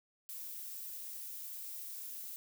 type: noise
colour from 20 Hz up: violet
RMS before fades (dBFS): -45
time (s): 0.29-2.36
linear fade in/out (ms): 0
effects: none